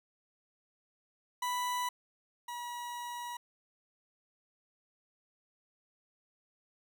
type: tone pair in turn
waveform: 40% pulse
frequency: 987.8 / 963.6 Hz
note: B5 / B5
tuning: 0 / -43 cents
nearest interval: unison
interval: 43 cents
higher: first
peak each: -31 / -38 dBFS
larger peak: first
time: 1.42-1.89 / 2.48-3.37 s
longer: second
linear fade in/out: 5 ms
effects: none